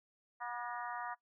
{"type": "harmonic tone with a mistuned harmonic", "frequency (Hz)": 241.7, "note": "B3", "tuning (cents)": -37, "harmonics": [3, 4, 5, 6, 7, 8], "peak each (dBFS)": [-45, -43, -46, -49, -52, -51], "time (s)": [0.4, 1.15], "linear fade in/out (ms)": 20, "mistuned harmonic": 8, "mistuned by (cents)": -56, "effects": ["noise-tail reverb RT60 0.1 s tail -19 dB re dry"]}